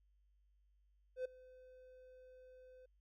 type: tone with ADSR envelope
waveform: triangle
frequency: 510 Hz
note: C5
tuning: 44 cents flat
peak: -34 dBFS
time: 1.16-2.86 s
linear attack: 90 ms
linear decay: 8 ms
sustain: -22 dB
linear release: 7 ms
effects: added 50 Hz sine -70 dBFS peak until 3 s